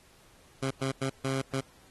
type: tone bursts at uneven times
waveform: 15% pulse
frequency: 134.1 Hz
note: C3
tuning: 43 cents sharp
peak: -22 dBFS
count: 5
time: 0.62-0.71 / 0.81-0.92 / 1.01-1.1 / 1.24-1.42 / 1.53-1.61 s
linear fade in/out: 10 ms
effects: pink hiss -60 dBFS RMS until 1.9 s + AAC 32 kbps